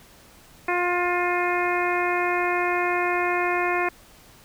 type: harmonic tone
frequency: 354.2 Hz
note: F4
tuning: 24 cents sharp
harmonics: 1 / 2 / 3 / 4 / 5 / 6 / 7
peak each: -26 / -27 / -28 / -32 / -30 / -30 / -31 dBFS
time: 0.68-3.89 s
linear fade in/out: 5 ms
effects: pink hiss -51 dBFS RMS until 4.44 s